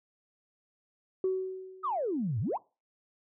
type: tone with exponential decay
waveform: sine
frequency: 375.9 Hz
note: F#4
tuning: 27 cents sharp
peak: -23 dBFS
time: 1.24-2.12 s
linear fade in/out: 2 ms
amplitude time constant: 190 ms
type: exponential two-way sweep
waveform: sine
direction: down then up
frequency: 1318.5 to 98 to 1145 Hz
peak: -28 dBFS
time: 1.83-2.58 s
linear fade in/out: 20 ms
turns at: 2.4 s
effects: noise-tail reverb RT60 0.3 s tail -23 dB re dry + tanh soft clip ceiling -21 dBFS